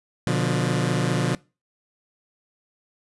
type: chord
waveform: sawtooth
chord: B diminished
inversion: none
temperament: just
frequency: 123.47 / 148.16 / 177.8 Hz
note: B2 / D3 / F3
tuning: 0 / +16 / +31 cents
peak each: -21 dBFS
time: 0.27-1.35 s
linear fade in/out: 0 ms
effects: noise-tail reverb RT60 0.3 s tail -23 dB re dry + resampled to 24000 Hz